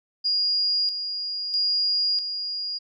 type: tone with tremolo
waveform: sine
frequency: 4852 Hz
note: D#8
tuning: 44 cents flat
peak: -20 dBFS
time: 0.24-2.79 s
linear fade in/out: 20 ms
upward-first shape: square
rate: 0.77 Hz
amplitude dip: 55%
effects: none